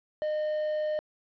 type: tone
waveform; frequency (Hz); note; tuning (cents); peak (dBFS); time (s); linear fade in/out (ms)
triangle; 611; D#5; -32; -25; 0.22-0.99; 0
effects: resampled to 11025 Hz + 9-bit